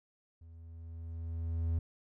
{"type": "tone with level ramp", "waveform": "triangle", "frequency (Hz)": 82.6, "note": "E2", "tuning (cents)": 4, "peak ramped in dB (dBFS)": [-49, -26], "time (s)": [0.41, 1.79], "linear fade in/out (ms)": 5, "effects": []}